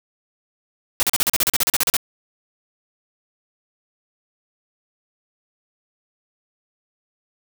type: noise bursts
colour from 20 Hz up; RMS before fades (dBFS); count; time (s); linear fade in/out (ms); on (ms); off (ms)
white; -18; 15; 1-1.967; 0; 29; 38
effects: none